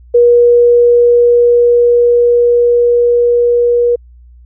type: tone with level ramp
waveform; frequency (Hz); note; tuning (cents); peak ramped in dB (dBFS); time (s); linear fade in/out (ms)
sine; 479.5; A#4; +49; -3 to -7; 0.14-3.96; 10
effects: added 60 Hz sine -36 dBFS peak until 4.45 s